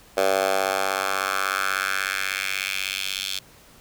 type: tone with high-pass filter sweep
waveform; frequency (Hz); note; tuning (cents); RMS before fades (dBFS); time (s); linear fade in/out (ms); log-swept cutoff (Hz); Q
10% pulse; 96.4; G2; -28; -25; 0.17-3.39; 5; 580 to 3500; 2.4
effects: pink hiss -51 dBFS RMS until 3.8 s